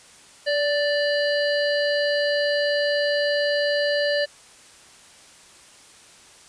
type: harmonic tone with a mistuned harmonic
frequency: 587.3 Hz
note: D5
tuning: in tune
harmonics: 1 / 3 / 5 / 7 / 8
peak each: -21 / -26 / -32 / -32 / -32 dBFS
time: 0.46-4.26 s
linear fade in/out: 20 ms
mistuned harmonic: 1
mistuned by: -21 cents
effects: white hiss -49 dBFS RMS until 6.48 s + resampled to 22050 Hz